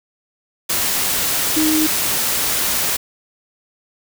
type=tone in noise; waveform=sine; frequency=311.1 Hz; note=D#4; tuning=in tune; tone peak=-15 dBFS; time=1.56-1.87 s; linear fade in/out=10 ms; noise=white; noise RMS=-19 dBFS; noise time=0.69-2.97 s; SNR=+1 dB; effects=none